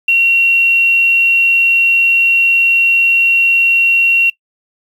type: tone with quantisation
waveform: sine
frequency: 2739 Hz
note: F7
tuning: 34 cents flat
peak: -7 dBFS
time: 0.08-4.3 s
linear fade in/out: 5 ms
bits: 6
effects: noise-tail reverb RT60 0.1 s tail -21 dB re dry